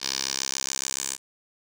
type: tone with band-pass filter sweep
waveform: 10% pulse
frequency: 67 Hz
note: C2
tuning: 42 cents sharp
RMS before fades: -30 dBFS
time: 0-1.18 s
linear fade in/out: 50 ms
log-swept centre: 5000 to 7700 Hz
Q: 2.7
effects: none